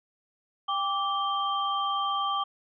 sine tone cluster, 795 / 1166 / 3158 Hz, G5 / D6 / G7, +24 / -13 / +12 cents, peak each -32 / -27 / -34 dBFS, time 0.68-2.44 s, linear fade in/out 10 ms, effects none

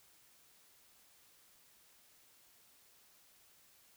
silence, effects white hiss -66 dBFS RMS until 3.96 s

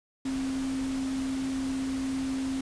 sine tone in noise, 265.6 Hz, C4, 26 cents sharp, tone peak -28 dBFS, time 0.25-2.61 s, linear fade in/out 5 ms, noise pink, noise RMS -41 dBFS, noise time 0.25-2.61 s, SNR +10 dB, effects resampled to 22050 Hz

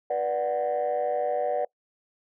sine chord, B minor, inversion none, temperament equal with one note detuned, 487.6 / 587.3 / 740 Hz, B4 / D5 / F#5, -22 / 0 / 0 cents, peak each -28 / -26 / -27 dBFS, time 0.1-1.65 s, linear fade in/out 5 ms, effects noise-tail reverb RT60 0.1 s tail -24 dB re dry + tanh soft clip ceiling -19 dBFS

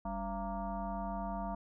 sine tone with frequency modulation, 440 Hz, A4, in tune, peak -35 dBFS, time 0.05-1.55 s, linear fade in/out 5 ms, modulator 243 Hz, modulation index 2.4, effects none

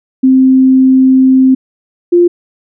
sine tone pair in turn, 261.6 / 349.2 Hz, C4 / F4, 0 / 0 cents, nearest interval perfect fourth, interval 500 cents, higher second, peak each -3 dBFS, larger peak neither, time 0.23-1.55 / 2.12-2.28 s, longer first, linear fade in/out 10 ms, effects none

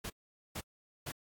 pink noise bursts, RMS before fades -40 dBFS, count 3, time 0.04-1.12 s, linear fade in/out 10 ms, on 60 ms, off 450 ms, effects AAC 64 kbps

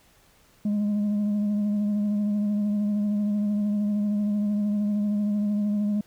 sine tone with vibrato, 207 Hz, G#3, 5 cents flat, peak -19 dBFS, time 0.65-6.01 s, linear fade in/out 5 ms, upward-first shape triangle, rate 13 Hz, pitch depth 30 cents each way, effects tanh soft clip ceiling -21 dBFS + pink hiss -59 dBFS RMS until 6.06 s

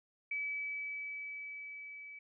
sine tone with level ramp, 2293 Hz, D7, 42 cents flat, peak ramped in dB -34 to -47 dBFS, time 0.31-2.19 s, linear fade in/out 5 ms, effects none

